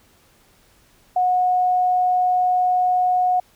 sine tone, 729 Hz, F#5, 26 cents flat, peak -15 dBFS, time 1.16-3.4 s, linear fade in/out 5 ms, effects pink hiss -56 dBFS RMS until 3.55 s

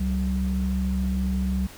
sine tone pair together, 67.59 / 188.8 Hz, C#2 / F#3, -43 / +35 cents, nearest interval octave + tritone, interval 1778 cents, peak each -24 dBFS, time 0-1.67 s, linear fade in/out 10 ms, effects tanh soft clip ceiling -15 dBFS + pink hiss -45 dBFS RMS until 1.77 s

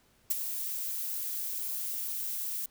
violet noise with ADSR envelope, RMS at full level -26 dBFS, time 0.3-2.66 s, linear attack 10 ms, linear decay 22 ms, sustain -9 dB, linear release 4 ms, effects pink hiss -66 dBFS RMS until 2.7 s

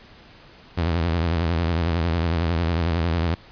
sawtooth tone with vibrato, 83.8 Hz, E2, 29 cents sharp, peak -16 dBFS, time 0.77-3.35 s, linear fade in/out 10 ms, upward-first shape sine, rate 11 Hz, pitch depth 100 cents each way, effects pink hiss -48 dBFS RMS until 3.51 s + resampled to 11025 Hz

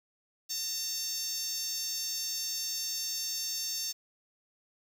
10% pulse tone with high-pass filter, 905 Hz, A5, 48 cents sharp, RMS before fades -35 dBFS, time 0.49-3.93 s, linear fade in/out 20 ms, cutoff 6000 Hz, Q 2.6, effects 9-bit

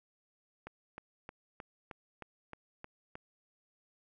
click train, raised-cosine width 0.5 ms, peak -29 dBFS, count 9, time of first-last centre 0.67-3.154 s, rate 3.22 Hz, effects none

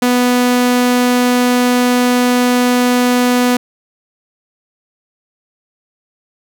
sawtooth tone, 246.9 Hz, B3, in tune, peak -6 dBFS, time 0.02-3.57 s, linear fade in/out 5 ms, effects none

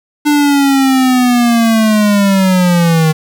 square linear sweep, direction down, 297.3 to 155.56 Hz, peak -8 dBFS, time 0.25-3.13 s, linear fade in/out 20 ms, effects 7-bit

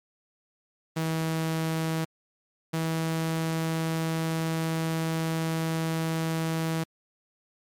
sawtooth tone pair in turn, 161.2 / 162.13 Hz, E3 / E3, -38 / -28 cents, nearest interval unison, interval 10 cents, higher second, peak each -22 dBFS, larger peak neither, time 0.96-2.05 / 2.73-6.84 s, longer second, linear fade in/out 10 ms, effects MP3 96 kbps

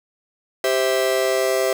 45% pulse chord, C major, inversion second, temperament just, 392.4 / 523.3 / 654.1 Hz, G4 / C5 / E5, +2 / 0 / -14 cents, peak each -22 dBFS, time 0.64-1.73 s, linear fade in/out 2 ms, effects none

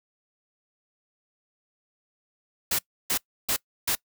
white noise bursts, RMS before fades -25 dBFS, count 4, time 2.71-3.952 s, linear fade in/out 5 ms, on 78 ms, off 310 ms, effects noise-tail reverb RT60 0.1 s tail -23 dB re dry

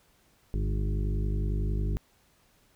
harmonic tone with a mistuned harmonic, 51 Hz, G#1, 31 cents flat, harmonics 1 / 2 / 3 / 4 / 6 / 7 / 8, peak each -27 / -33 / -37 / -39 / -43 / -44 / -45 dBFS, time 0.54-1.97 s, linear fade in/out 0 ms, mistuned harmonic 3, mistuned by -47 cents, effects pink hiss -65 dBFS RMS until 2.75 s

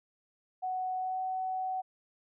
sine tone with pitch glide, 743 to 750.3 Hz, F#5 to F#5, +7 to +24 cents, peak -31 dBFS, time 0.62-1.82 s, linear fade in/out 20 ms, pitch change +17 cents, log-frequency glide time 0.96-1.2 s, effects none

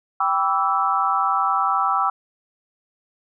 sine chord, E minor seventh, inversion first, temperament equal with one note detuned, 784 / 987.8 / 1147.8 / 1318.5 Hz, G5 / B5 / D6 / E6, 0 / 0 / -40 / 0 cents, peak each -23 / -26 / -23 / -21 dBFS, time 0.2-2.1 s, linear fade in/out 5 ms, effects none

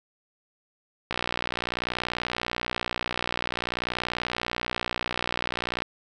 click train, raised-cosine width 0.3 ms, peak -11 dBFS, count 286, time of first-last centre 1.11-5.821 s, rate 60.5 Hz, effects none

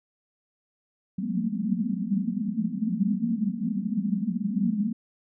white band-pass noise, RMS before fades -27 dBFS, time 1.18-4.93 s, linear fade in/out 5 ms, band 180 to 240 Hz, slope 96 dB/octave, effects none

